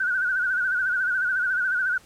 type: tone with vibrato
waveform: sine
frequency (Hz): 1492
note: F#6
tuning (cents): +14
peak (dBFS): -21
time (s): 0-1.98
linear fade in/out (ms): 5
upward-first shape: sine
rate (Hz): 14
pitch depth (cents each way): 79
effects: pink hiss -53 dBFS RMS until 2.05 s + low-pass 12000 Hz 12 dB/octave